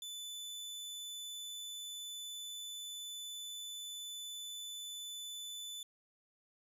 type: tone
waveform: sawtooth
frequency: 3499 Hz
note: A7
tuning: 10 cents flat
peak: -40 dBFS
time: 0.02-5.83 s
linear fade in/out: 2 ms
effects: resampled to 32000 Hz + 12-bit